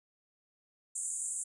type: band-pass noise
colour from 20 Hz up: white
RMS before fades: -37 dBFS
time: 0.95-1.44 s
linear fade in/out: 10 ms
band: 7000 to 9600 Hz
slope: 96 dB/octave
effects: resampled to 24000 Hz